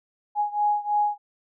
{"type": "beating tone pair", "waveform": "sine", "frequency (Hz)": [830.6, 833.7], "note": ["G#5", "G#5"], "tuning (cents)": [0, 6], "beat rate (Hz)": 3.1, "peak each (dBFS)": [-23, -25], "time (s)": [0.35, 1.18], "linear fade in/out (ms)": 50, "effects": []}